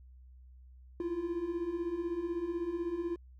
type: beating tone pair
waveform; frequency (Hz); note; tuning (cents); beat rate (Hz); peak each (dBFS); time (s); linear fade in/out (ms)
triangle; 330.5 / 346.5; E4 / F4; +5 / -14; 16; -37 / -32; 1-3.16; 2
effects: added 63 Hz sine -52 dBFS peak until 3.39 s